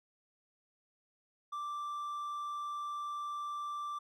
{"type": "tone", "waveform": "triangle", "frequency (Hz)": 1174.7, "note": "D6", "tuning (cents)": 0, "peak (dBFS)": -35, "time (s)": [1.52, 3.99], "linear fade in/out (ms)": 10, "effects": []}